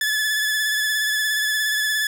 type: tone with vibrato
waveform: sawtooth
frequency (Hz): 1725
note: A6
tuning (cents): -35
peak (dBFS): -16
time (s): 0.01-2.07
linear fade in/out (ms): 2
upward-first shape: sine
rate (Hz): 17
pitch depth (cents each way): 27
effects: none